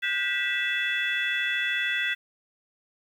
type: tone cluster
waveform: sine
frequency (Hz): 1447 / 1580 / 1958 / 2633 / 3416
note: F#6 / G6 / B6 / E7 / G#7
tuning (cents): -39 / +13 / -15 / -3 / +48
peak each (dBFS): -35 / -31 / -27 / -31 / -32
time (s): 0.02-2.15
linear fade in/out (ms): 20
effects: tanh soft clip ceiling -15 dBFS + 9-bit